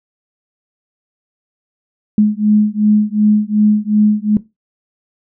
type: beating tone pair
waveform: sine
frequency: 209.7 / 212.4 Hz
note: G#3 / G#3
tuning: +17 / +39 cents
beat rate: 2.7 Hz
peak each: -12 dBFS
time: 2.18-4.37 s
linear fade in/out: 2 ms
effects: noise-tail reverb RT60 0.2 s tail -17 dB re dry